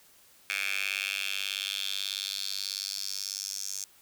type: tone with high-pass filter sweep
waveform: 10% pulse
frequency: 98.3 Hz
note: G2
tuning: 5 cents sharp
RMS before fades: -34 dBFS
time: 0.5-3.84 s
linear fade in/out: 0 ms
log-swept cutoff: 2200 to 6300 Hz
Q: 3.8
effects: white hiss -59 dBFS RMS until 4.01 s